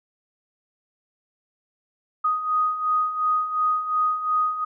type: beating tone pair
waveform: sine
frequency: 1244.5 / 1247.3 Hz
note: D#6 / D#6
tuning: 0 / +4 cents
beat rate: 2.8 Hz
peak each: -27 / -21 dBFS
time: 2.24-4.65 s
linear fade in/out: 10 ms
effects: none